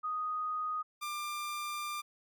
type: tone pair in turn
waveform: sine / sawtooth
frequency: 1244.5 / 1192 Hz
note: D#6 / D6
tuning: 0 / +25 cents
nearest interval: minor second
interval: 75 cents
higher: first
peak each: -32 / -32 dBFS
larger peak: neither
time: 0.03-0.83 / 1.01-2.02 s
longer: second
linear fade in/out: 20 ms
effects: MP3 96 kbps